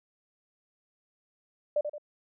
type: tone with echo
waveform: sine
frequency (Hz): 593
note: D5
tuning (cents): +17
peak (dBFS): -23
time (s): 1.76-1.81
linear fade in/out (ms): 5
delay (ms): 86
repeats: 2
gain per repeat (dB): -7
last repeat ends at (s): 1.982
effects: none